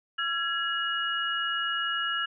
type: tone cluster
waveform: sine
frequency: 1360 / 1668 / 2889 Hz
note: F6 / G#6 / F#7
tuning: -46 / +7 / -42 cents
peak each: -31 dBFS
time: 0.18-2.26 s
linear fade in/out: 10 ms
effects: none